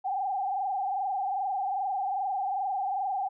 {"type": "tone with frequency modulation", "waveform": "sine", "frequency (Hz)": 780, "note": "G5", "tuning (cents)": -9, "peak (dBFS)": -27, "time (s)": [0.04, 3.29], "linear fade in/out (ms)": 20, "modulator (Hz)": 22.5, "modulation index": 1.7, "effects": []}